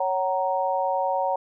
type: chord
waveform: sine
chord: F# major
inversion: second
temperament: equal with one note detuned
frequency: 554.4 / 752.9 / 932.3 Hz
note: C#5 / F#5 / A#5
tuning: 0 / +30 / 0 cents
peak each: -26 dBFS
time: 0-1.36 s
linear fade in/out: 5 ms
effects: none